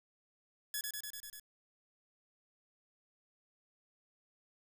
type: tone with echo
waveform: 5% pulse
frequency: 1697 Hz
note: G#6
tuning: 37 cents sharp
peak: -25 dBFS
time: 0.74-0.81 s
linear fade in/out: 2 ms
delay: 98 ms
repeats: 6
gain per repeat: -2 dB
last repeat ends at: 1.398 s
effects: 9-bit